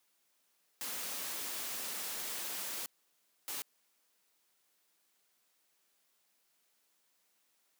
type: noise bursts at uneven times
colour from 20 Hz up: white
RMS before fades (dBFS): -40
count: 2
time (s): 0.81-2.86 / 3.48-3.62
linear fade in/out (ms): 0
effects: white hiss -75 dBFS RMS until 7.79 s + high-pass 200 Hz 12 dB/octave